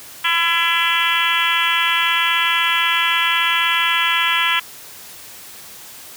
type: harmonic tone with a mistuned harmonic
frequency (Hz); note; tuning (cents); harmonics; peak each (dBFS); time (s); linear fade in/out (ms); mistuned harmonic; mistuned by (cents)
336.2; E4; +34; 3 / 4 / 5 / 6 / 7 / 8 / 9 / 10; -23 / -23 / -23 / -23 / -23 / -23 / -23 / -23; 0.24-4.6; 10; 10; -24
effects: white hiss -38 dBFS RMS until 6.16 s + high-pass 60 Hz 12 dB/octave